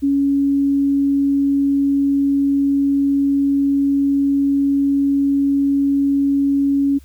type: tone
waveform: sine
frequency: 279 Hz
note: C#4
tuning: 11 cents sharp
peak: -13 dBFS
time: 0.02-6.99 s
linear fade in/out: 20 ms
effects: added 69 Hz sine -41 dBFS peak until 7.04 s + white hiss -55 dBFS RMS until 7.04 s